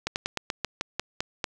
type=slowing click train; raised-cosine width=0.2 ms; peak=-10 dBFS; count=10; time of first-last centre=0.07-1.442 s; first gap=89 ms; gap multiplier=1.13; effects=none